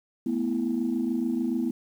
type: chord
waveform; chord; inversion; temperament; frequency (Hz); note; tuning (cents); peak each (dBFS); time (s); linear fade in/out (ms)
sine; A suspended second; none; equal; 220 / 246.9 / 329.6; A3 / B3 / E4; 0 / 0 / 0; -30 / -26 / -29; 0.26-1.71; 5
effects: tanh soft clip ceiling -17 dBFS + 9-bit